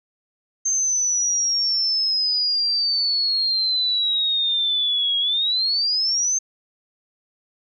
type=exponential two-way sweep; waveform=sine; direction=down then up; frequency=6340 to 3284 to 6340 Hz; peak=-18 dBFS; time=0.65-6.39 s; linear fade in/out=10 ms; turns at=5.19 s; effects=none